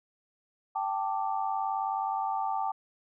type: chord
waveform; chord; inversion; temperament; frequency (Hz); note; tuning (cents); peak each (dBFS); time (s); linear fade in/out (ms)
sine; G suspended second; none; equal with one note detuned; 780.8 / 880 / 1174.7; G5 / A5 / D6; -7 / 0 / 0; -31 / -32 / -36; 0.75-2.72; 10
effects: none